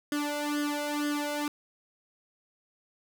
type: tone with flanger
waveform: sawtooth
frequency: 293.7 Hz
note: D4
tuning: in tune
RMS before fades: -31 dBFS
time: 0.12-1.48 s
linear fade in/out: 2 ms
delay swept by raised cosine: 0.61 to 1.43 ms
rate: 2.1 Hz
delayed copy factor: +0.95
effects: none